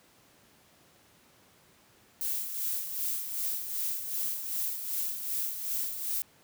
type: noise with tremolo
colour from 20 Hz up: violet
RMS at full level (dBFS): -31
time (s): 2.21-6.22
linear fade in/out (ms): 0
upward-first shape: sine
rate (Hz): 2.6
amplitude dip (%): 55
effects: pink hiss -61 dBFS RMS until 6.43 s + high-pass 100 Hz 12 dB/octave